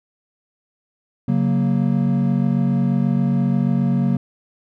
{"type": "chord", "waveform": "triangle", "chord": "F# major", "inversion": "second", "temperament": "equal", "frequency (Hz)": [138.59, 185, 233.1], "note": ["C#3", "F#3", "A#3"], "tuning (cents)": [0, 0, 0], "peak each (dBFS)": -18, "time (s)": [1.28, 4.17], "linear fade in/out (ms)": 5, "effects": []}